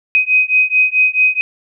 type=beating tone pair; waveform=sine; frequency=2512 / 2516.6 Hz; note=D#7 / D#7; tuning=+16 / +19 cents; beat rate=4.6 Hz; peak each=-13 dBFS; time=0.15-1.41 s; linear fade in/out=0 ms; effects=none